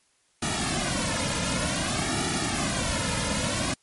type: noise with flanger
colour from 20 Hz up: pink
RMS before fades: -27 dBFS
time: 0.42-3.74 s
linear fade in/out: 5 ms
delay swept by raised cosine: 1.9 to 2.64 ms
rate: 0.54 Hz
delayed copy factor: -1
effects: white hiss -66 dBFS RMS until 3.82 s + MP3 48 kbps